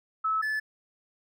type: tone pair in turn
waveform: sine / triangle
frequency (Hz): 1300 / 1735.3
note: E6 / A6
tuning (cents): -24 / -24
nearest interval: perfect fourth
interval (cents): 500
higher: second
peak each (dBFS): -24 / -25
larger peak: first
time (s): 0.24-0.42 / 0.42-0.6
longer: neither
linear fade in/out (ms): 10
effects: none